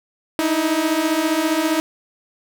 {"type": "beating tone pair", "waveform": "sawtooth", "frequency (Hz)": [306.7, 321.7], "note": ["D#4", "E4"], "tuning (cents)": [-25, -42], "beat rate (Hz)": 15, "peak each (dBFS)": [-18, -15], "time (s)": [0.39, 1.8], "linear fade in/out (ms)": 0, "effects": []}